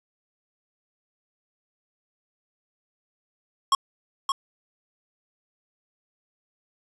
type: tone with echo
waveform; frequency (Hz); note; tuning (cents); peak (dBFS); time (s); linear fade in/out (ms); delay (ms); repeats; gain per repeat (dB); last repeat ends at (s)
square; 1089; C#6; -31; -17; 3.72-3.75; 2; 570; 1; -5; 4.32
effects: resampled to 22050 Hz + 9-bit